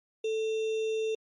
sine tone with sample-and-hold, 440 Hz, A4, in tune, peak -27 dBFS, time 0.24-1.15 s, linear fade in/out 5 ms, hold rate 3150 Hz, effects low-pass 5000 Hz 12 dB/octave + MP3 48 kbps

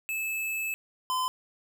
square tone pair in turn, 2610 / 1022.1 Hz, E7 / C6, -18 / -41 cents, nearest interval octave + major third, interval 1623 cents, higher first, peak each -30 / -27 dBFS, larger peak second, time 0.09-0.74 / 1.1-1.28 s, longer first, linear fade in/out 0 ms, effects none

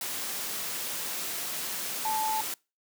sine tone in noise, 874 Hz, A5, 12 cents flat, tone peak -27 dBFS, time 2.05-2.41 s, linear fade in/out 2 ms, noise white, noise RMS -34 dBFS, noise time 0.01-2.54 s, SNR +4 dB, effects noise-tail reverb RT60 0.3 s tail -26 dB re dry + high-pass 150 Hz 12 dB/octave

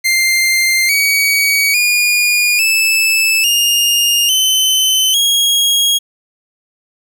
sawtooth tone with pitch steps, 2096 / 2259 / 2436 / 2626 / 2830 / 3051 / 3289 Hz, C7 / C#7 / D#7 / E7 / F7 / G7 / G#7, +2 / +32 / -37 / -7 / +22 / -48 / -18 cents, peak -7 dBFS, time 0.04-5.99 s, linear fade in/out 20 ms, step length 850 ms, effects none

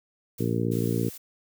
blue noise with exponential decay, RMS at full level -41 dBFS, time 0.38-0.84 s, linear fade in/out 5 ms, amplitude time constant 99 ms
harmonic tone, 57.7 Hz, A#1, 17 cents flat, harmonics 2 / 3 / 4 / 5 / 6 / 7 / 8, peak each -28 / -30 / -31 / -32 / -33 / -33 / -34 dBFS, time 0.39-1.1 s, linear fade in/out 20 ms
blue noise, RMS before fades -42 dBFS, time 0.71-1.18 s, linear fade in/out 10 ms
effects none

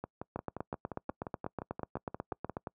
two click trains, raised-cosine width 1 ms, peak -21 / -24 dBFS, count 19 / 16, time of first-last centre 0.36-2.569 / 0.04-2.672 s, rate 8.15 / 5.7 Hz, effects noise-tail reverb RT60 0.1 s tail -26 dB re dry + high-pass 80 Hz 12 dB/octave

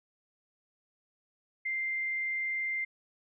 sine tone, 2093 Hz, C7, in tune, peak -30 dBFS, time 1.65-2.85 s, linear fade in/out 10 ms, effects none

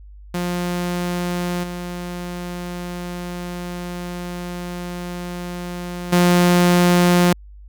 sawtooth tone with level steps, 176.6 Hz, F3, 20 cents sharp, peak -17 / -23 / -8 dBFS, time 0.34-7.33 s, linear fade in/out 5 ms, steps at 1.63 / 6.12 s, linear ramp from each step 10 ms, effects added 50 Hz sine -38 dBFS peak until 7.68 s

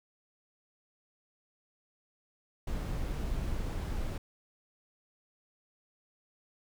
brown noise, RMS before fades -34 dBFS, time 2.67-4.18 s, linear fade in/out 5 ms, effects none

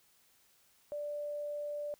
sine tone, 587.3 Hz, D5, in tune, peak -36 dBFS, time 0.92-1.94 s, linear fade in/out 0 ms, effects white hiss -68 dBFS RMS until 1.99 s

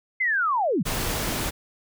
sine linear sweep, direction down, 2112 to 130.81 Hz, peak -20 dBFS, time 0.2-0.83 s, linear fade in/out 10 ms
pink noise, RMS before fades -27 dBFS, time 0.85-1.51 s, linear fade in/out 20 ms
effects none

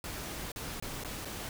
pink noise with dropouts, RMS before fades -40 dBFS, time 0.04-1.49 s, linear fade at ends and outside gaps 1 ms, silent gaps 0.518-0.56 / 0.8-0.824 / 1.037-1.047 / 1.249-1.254 s, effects none

